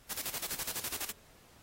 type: noise with tremolo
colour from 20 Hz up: white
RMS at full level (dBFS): -36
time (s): 0.09-1.12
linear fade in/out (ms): 20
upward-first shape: square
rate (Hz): 12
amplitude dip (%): 75
effects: pink hiss -61 dBFS RMS until 1.62 s + AAC 48 kbps